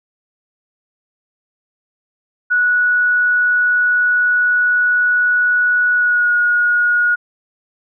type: tone with pitch glide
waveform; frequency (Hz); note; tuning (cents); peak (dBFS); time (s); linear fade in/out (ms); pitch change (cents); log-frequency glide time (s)
sine; 1468 to 1445.3; F#6 to F#6; -14 to -41; -11; 2.5-7.16; 20; -27; 5.94-6.33
effects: none